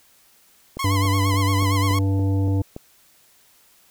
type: click train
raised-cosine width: 2 ms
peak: -19 dBFS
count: 8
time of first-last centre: 0.77-2.764 s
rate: 3.51 Hz
type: tone with vibrato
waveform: sawtooth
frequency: 1046.5 Hz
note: C6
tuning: in tune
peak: -20 dBFS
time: 0.79-1.99 s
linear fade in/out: 5 ms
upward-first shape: sine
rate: 8.7 Hz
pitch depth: 96 cents each way
type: harmonic tone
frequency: 97.3 Hz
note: G2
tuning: 12 cents flat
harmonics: 1 / 3 / 5 / 7 / 9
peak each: -18 / -25 / -33 / -41 / -41 dBFS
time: 0.84-2.62 s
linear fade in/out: 5 ms
effects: white hiss -56 dBFS RMS until 3.9 s